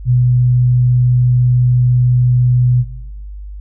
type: tone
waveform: sine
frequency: 124 Hz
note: B2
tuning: 7 cents sharp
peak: -8 dBFS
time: 0.05-2.85 s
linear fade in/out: 50 ms
effects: noise-tail reverb RT60 1.0 s tail -19 dB re dry + added 50 Hz sine -26 dBFS peak until 3.6 s